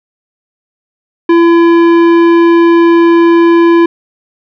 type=tone with tanh clipping; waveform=triangle; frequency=337.6 Hz; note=E4; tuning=41 cents sharp; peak=-5 dBFS; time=1.29-3.86 s; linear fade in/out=5 ms; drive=18 dB; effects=none